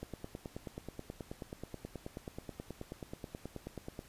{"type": "click train", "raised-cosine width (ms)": 2, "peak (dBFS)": -28, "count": 38, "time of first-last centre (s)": [0.03, 3.991], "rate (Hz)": 9.34, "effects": ["pink hiss -59 dBFS RMS until 4.08 s", "resampled to 32000 Hz"]}